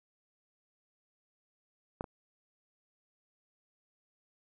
clicks, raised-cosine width 1 ms, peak -20 / -29 dBFS, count 2, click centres 2.009 / 2.042 s, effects none

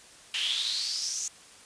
brown noise with high-pass filter sweep, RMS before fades -31 dBFS, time 0.34-1.28 s, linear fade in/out 2 ms, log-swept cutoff 2900 to 6600 Hz, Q 7, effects white hiss -52 dBFS RMS until 1.65 s + resampled to 22050 Hz

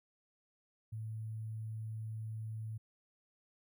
sine tone with sample-and-hold, 110 Hz, A2, in tune, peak -39 dBFS, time 0.92-2.78 s, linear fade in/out 10 ms, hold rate 11025 Hz, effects none

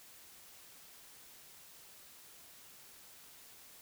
silence, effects white hiss -57 dBFS RMS until 3.81 s

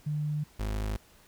sine / 35% pulse tone pair in turn, 150 / 52.36 Hz, D3 / G#1, +37 / +15 cents, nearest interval octave + tritone, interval 1822 cents, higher first, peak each -28 dBFS, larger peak neither, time 0.06-0.44 / 0.59-0.97 s, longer neither, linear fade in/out 10 ms, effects pink hiss -59 dBFS RMS until 1.27 s

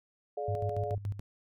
sine chord, D diminished, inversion second, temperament just, 422.9 / 587.3 / 704.8 Hz, Ab4 / D5 / F5, +31 / 0 / +16 cents, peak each -37 dBFS, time 0.37-0.95 s, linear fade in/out 5 ms
sine tone with tremolo, 101 Hz, G#2, 48 cents flat, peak -30 dBFS, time 0.48-1.2 s, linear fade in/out 5 ms, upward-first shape square, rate 7 Hz, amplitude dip 75%
effects none

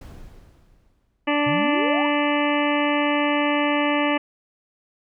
brown noise with exponential decay, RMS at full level -36 dBFS, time 0.01-1.49 s, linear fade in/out 5 ms, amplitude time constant 320 ms
harmonic tone, 292.4 Hz, D4, 7 cents flat, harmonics 1 / 2 / 3 / 4 / 6 / 7 / 8 / 9 / 10, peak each -22 / -25 / -27 / -28 / -30 / -30 / -31 / -32 / -32 dBFS, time 1.27-4.18 s, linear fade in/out 10 ms
sine exponential sweep, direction up, 122.2 to 992 Hz, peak -26 dBFS, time 1.46-2.07 s, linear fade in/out 10 ms
effects none

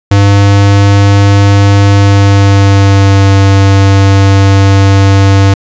square tone with pitch glide, 100.1 to 97.98 Hz, G2 to G2, +37 to 0 cents, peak -3 dBFS, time 0.11-5.54 s, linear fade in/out 5 ms, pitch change -37 cents, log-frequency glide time 1.93-3.32 s, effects resampled to 16000 Hz

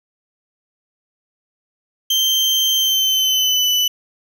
35% pulse tone with pitch glide, 3136 to 2987 Hz, G7 to F#7, 0 to +16 cents, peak -12 dBFS, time 2.1-3.88 s, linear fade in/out 5 ms, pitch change -84 cents, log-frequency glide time 2.75-3.69 s, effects none

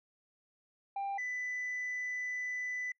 sine tone pair in turn, 793 / 1993.8 Hz, G5 / B6, +20 / +16 cents, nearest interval octave + major third, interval 1596 cents, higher second, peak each -31 / -33 dBFS, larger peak first, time 0.96-1.18 / 1.18-2.92 s, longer second, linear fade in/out 5 ms, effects noise-tail reverb RT60 0.1 s tail -25 dB re dry + tanh soft clip ceiling -33 dBFS

